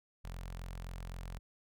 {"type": "tone with notch filter", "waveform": "sawtooth", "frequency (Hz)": 43.81, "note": "F1", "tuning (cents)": 6, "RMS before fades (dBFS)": -44, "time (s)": [0.24, 1.39], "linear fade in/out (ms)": 10, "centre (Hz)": 320, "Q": 0.9, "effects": []}